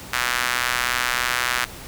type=tone with high-pass filter; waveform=sawtooth; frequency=123.47 Hz; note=B2; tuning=in tune; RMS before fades=-23 dBFS; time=0.13-1.65 s; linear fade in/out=5 ms; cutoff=1500 Hz; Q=1.6; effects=pink hiss -38 dBFS RMS until 1.87 s